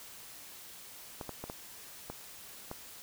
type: clicks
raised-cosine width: 1 ms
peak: -25 dBFS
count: 6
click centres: 1.212 / 1.293 / 1.44 / 1.499 / 2.1 / 2.714 s
effects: white hiss -50 dBFS RMS until 3.02 s